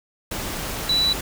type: tone in noise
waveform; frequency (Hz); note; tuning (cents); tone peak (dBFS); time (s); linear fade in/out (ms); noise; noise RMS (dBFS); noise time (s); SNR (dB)
sine; 3951; B7; 0; -17; 0.89-1.13; 5; pink; -29; 0.31-1.21; +9
effects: none